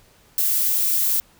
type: noise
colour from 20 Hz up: violet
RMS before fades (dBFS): -20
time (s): 0.38-1.2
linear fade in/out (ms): 0
effects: pink hiss -55 dBFS RMS until 1.39 s

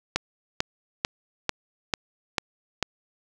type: click train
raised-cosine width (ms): 0.2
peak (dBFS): -5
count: 7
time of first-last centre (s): 0.16-2.827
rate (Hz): 2.25
effects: none

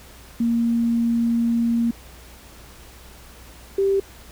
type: tone pair in turn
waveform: sine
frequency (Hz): 233.1 / 392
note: A#3 / G4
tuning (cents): 0 / 0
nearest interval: major sixth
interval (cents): 900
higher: second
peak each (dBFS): -17 / -16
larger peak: second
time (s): 0.4-1.91 / 3.78-4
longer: first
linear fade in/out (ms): 5
effects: added 60 Hz sine -46 dBFS peak until 4.31 s + pink hiss -46 dBFS RMS until 4.31 s

